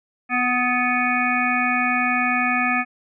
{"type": "harmonic tone with a mistuned harmonic", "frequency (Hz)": 247.2, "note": "B3", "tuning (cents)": 2, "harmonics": [1, 3, 5, 7, 9, 10], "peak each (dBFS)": [-25, -25, -25, -25, -25, -25], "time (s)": [0.29, 2.85], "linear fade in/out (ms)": 50, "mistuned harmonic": 5, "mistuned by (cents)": 26, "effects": []}